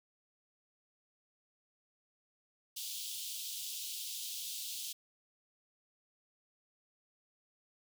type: high-pass noise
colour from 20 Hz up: pink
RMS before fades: -42 dBFS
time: 2.76-4.93 s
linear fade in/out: 10 ms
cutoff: 3000 Hz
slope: 48 dB/octave
effects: none